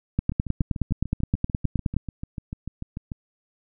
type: two click trains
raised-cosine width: 5 ms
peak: -19 / -9 dBFS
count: 20 / 18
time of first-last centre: 0.32-3.118 / 0.19-1.966 s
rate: 6.79 / 9.57 Hz
effects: none